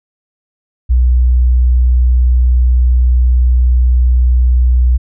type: tone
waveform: sine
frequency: 61.74 Hz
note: B1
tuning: in tune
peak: -6 dBFS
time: 0.89-4.98 s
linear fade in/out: 20 ms
effects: none